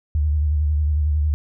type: tone with vibrato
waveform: sine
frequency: 75 Hz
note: D2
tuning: 37 cents sharp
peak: -16 dBFS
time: 0.15-1.34 s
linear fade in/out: 0 ms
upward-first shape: square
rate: 11 Hz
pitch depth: 50 cents each way
effects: none